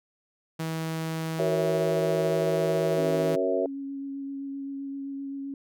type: tone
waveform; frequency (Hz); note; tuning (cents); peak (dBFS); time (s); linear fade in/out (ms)
sawtooth; 161.4; E3; -36; -25; 0.59-3.36; 10
type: chord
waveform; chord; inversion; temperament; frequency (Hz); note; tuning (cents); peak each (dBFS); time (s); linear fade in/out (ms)
sine; F# dominant seventh; none; equal with one note detuned; 373.9 / 466.2 / 554.4 / 659.3; F#4 / A#4 / C#5 / E5; +18 / 0 / 0 / 0; -29; 1.39-3.66; 2
type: tone with vibrato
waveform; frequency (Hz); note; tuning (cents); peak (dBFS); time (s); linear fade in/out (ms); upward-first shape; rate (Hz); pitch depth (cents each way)
sine; 275.9; C#4; -8; -32; 2.98-5.54; 2; sine; 7.7; 12
effects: none